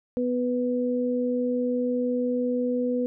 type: tone pair together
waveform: sine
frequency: 248.1 / 493.9 Hz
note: B3 / B4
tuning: +8 / 0 cents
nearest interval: octave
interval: 1192 cents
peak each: -25 / -26 dBFS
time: 0.17-3.06 s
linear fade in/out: 0 ms
effects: none

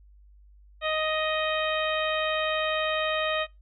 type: harmonic tone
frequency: 624 Hz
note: D#5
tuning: 5 cents sharp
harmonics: 1 / 2 / 3 / 4 / 5 / 6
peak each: -28 / -31 / -33 / -34 / -35 / -36 dBFS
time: 0.81-3.47 s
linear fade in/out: 50 ms
effects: noise-tail reverb RT60 0.2 s tail -23 dB re dry + added 50 Hz sine -51 dBFS peak until 3.61 s

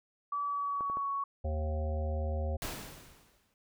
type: tone with pitch glide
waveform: sine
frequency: 1149 to 1114.4 Hz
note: D6 to C#6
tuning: -38 to +9 cents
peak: -31 dBFS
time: 0.32-1.24 s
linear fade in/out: 5 ms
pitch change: -53 cents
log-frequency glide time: 0.43-1.1 s
type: clicks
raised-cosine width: 1 ms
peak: -29 dBFS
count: 3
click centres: 0.808 / 0.899 / 0.971 s
type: harmonic tone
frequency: 77.1 Hz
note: D#2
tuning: 15 cents flat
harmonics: 1 / 3 / 5 / 7 / 9 / 10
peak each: -31 / -45 / -47 / -40 / -45 / -50 dBFS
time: 1.44-2.57 s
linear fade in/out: 10 ms
type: noise with exponential decay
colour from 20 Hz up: pink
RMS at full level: -36 dBFS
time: 2.62-3.54 s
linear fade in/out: 1 ms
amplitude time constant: 200 ms
effects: none

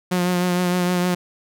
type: tone with vibrato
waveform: sawtooth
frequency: 179 Hz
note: F3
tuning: 43 cents sharp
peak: -14 dBFS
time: 0.11-1.15 s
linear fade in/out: 10 ms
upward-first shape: triangle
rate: 6.5 Hz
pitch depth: 30 cents each way
effects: none

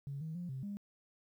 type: tone with pitch steps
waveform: sine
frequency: 139.9 / 159.1 / 175.9 / 132.5 / 202.5 Hz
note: C#3 / D#3 / F3 / C3 / G#3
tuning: +16 / +39 / +13 / +22 / -43 cents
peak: -38 dBFS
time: 0.07-0.77 s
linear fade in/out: 0 ms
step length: 140 ms
effects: tanh soft clip ceiling -34 dBFS + 12-bit

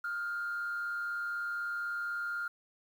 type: tone with frequency modulation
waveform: sine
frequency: 1404 Hz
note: F6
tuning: 9 cents sharp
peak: -32 dBFS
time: 0.04-2.48 s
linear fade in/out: 5 ms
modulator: 128 Hz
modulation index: 0.4
effects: tanh soft clip ceiling -30 dBFS + 10-bit

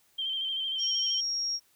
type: tone with vibrato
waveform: sine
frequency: 3136 Hz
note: G7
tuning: in tune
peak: -29 dBFS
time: 0.18-1.21 s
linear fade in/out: 10 ms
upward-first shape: square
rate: 13 Hz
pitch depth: 29 cents each way
type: tone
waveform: sine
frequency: 5588 Hz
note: F8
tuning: in tune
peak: -28 dBFS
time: 0.78-1.6 s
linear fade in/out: 50 ms
effects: white hiss -66 dBFS RMS until 1.75 s

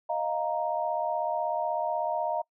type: chord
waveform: sine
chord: Eb suspended second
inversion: none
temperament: equal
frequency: 622.3 / 698.5 / 932.3 Hz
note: Eb5 / F5 / Bb5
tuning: 0 / 0 / 0 cents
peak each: -31 dBFS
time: 0.09-2.42 s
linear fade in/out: 10 ms
effects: noise-tail reverb RT60 0.1 s tail -24 dB re dry

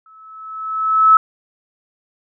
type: tone with exponential growth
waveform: sine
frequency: 1300 Hz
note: E6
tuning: 24 cents flat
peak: -4 dBFS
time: 0.06-1.17 s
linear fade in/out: 2 ms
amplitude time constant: 240 ms
effects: none

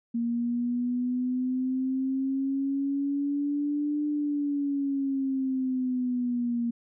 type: linear two-way sweep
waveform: sine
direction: up then down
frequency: 233.1 to 297.2 to 234.1 Hz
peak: -25 dBFS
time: 0.14-6.71 s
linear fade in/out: 10 ms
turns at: 4.06 s
effects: none

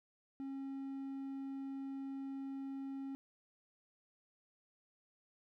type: tone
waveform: triangle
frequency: 271.7 Hz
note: C#4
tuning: 35 cents flat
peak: -39 dBFS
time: 0.4-3.15 s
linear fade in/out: 0 ms
effects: none

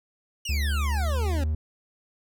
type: exponential sweep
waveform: 25% pulse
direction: down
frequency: 2960 to 261.6 Hz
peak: -27 dBFS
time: 0.45-1.44 s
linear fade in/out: 5 ms
type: tone with pitch glide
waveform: triangle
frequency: 72.1 to 77.27 Hz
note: D2 to D#2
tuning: -31 to -11 cents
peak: -21 dBFS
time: 0.49-1.55 s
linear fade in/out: 5 ms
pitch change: +120 cents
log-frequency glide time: 0.94-1.31 s
effects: none

